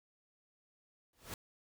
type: noise with exponential growth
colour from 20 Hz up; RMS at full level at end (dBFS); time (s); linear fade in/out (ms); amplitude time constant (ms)
pink; -40; 1.13-1.34; 2; 45
effects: none